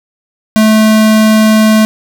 square tone, 217.3 Hz, A3, 21 cents flat, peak -5 dBFS, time 0.56-1.85 s, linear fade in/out 0 ms, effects none

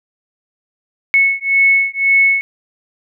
sine beating tone pair, 2200 / 2201.9 Hz, C#7 / C#7, -14 / -12 cents, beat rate 1.9 Hz, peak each -13 dBFS, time 1.14-2.41 s, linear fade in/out 0 ms, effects none

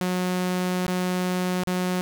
sawtooth tone with dropouts, 181.9 Hz, F#3, 29 cents flat, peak -19 dBFS, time 0.01-2.01 s, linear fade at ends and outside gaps 0 ms, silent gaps 0.865-0.881 / 1.635-1.673 s, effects none

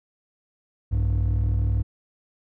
triangle tone pair together, 61.2 / 99.97 Hz, B1 / G2, -15 / +34 cents, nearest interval minor sixth, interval 849 cents, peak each -19 dBFS, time 0.91-1.83 s, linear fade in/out 20 ms, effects tanh soft clip ceiling -15 dBFS

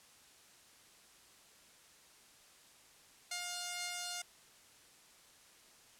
5% pulse tone pair together, 709 / 2125 Hz, F5 / C7, +26 / +26 cents, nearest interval octave + perfect fifth, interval 1900 cents, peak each -29 / -34 dBFS, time 3.31-4.22 s, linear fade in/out 5 ms, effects white hiss -62 dBFS RMS until 5.99 s + low-pass 10000 Hz 12 dB/octave

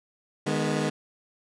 20% pulse chord, G# minor, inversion second, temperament equal with one note detuned, 152.71 / 207.7 / 246.9 Hz, D#3 / G#3 / B3, -32 / 0 / 0 cents, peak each -23 / -24 / -26 dBFS, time 0.46-0.9 s, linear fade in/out 10 ms, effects resampled to 22050 Hz

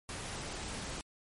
pink noise, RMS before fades -41 dBFS, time 0.09-1.01 s, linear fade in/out 0 ms, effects MP3 48 kbps

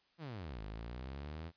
sawtooth exponential two-way sweep, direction down then up, 175.6 to 50.8 to 84.7 Hz, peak -39 dBFS, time 0.18-1.52 s, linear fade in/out 50 ms, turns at 0.62 s, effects white hiss -73 dBFS RMS until 1.56 s + resampled to 11025 Hz

